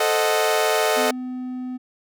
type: chord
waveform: sawtooth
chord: A diminished seventh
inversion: none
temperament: equal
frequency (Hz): 440 / 523.3 / 622.3 / 740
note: A4 / C5 / Eb5 / Gb5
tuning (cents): 0 / 0 / 0 / 0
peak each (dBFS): -18 / -24 / -18 / -21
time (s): 0-1.11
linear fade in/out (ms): 5
type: tone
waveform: triangle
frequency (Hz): 253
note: B3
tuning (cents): +42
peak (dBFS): -25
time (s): 0.96-1.78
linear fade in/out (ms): 20
effects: none